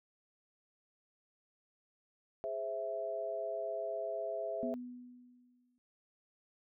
sine chord, Ab augmented, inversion none, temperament equal, 415.3 / 523.3 / 659.3 Hz, Ab4 / C5 / E5, 0 / 0 / 0 cents, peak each -43 / -43 / -37 dBFS, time 2.44-4.74 s, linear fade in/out 0 ms
sine tone with exponential decay, 246.9 Hz, B3, in tune, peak -35 dBFS, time 4.63-5.78 s, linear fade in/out 0 ms, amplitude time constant 250 ms
effects none

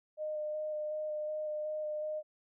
sine tone with vibrato, 610 Hz, D#5, 34 cents flat, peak -34 dBFS, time 0.17-2.23 s, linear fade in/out 50 ms, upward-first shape square, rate 2.7 Hz, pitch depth 11 cents each way, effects none

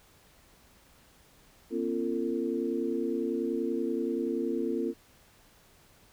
sine tone cluster, 240.7 / 271 / 341.9 / 450.7 Hz, B3 / C#4 / F4 / A4, -44 / -39 / -37 / +42 cents, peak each -34 / -34 / -32 / -34 dBFS, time 1.7-4.94 s, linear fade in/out 50 ms, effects pink hiss -60 dBFS RMS until 6.12 s

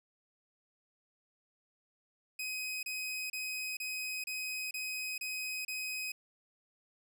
sawtooth tone bursts, 2519 Hz, D#7, 21 cents sharp, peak -33 dBFS, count 8, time 2.39-6.12 s, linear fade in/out 5 ms, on 440 ms, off 30 ms, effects 12-bit

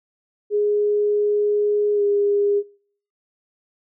sine tone with pitch glide, 415.3 to 407 Hz, G#4 to G#4, 0 to -35 cents, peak -16 dBFS, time 0.5-2.63 s, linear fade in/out 50 ms, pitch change -35 cents, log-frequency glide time 1.94-2.02 s, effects noise-tail reverb RT60 0.6 s tail -26 dB re dry

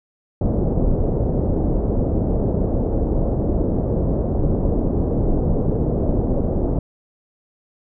pink low-pass noise, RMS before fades -19 dBFS, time 0.41-6.79 s, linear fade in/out 5 ms, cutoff 570 Hz, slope 24 dB/octave, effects none

